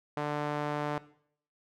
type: tone with band-pass filter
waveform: sawtooth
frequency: 148 Hz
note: D3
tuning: 14 cents sharp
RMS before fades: -33 dBFS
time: 0.17-0.98 s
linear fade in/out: 2 ms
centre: 800 Hz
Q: 0.83
effects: noise-tail reverb RT60 0.6 s tail -17 dB re dry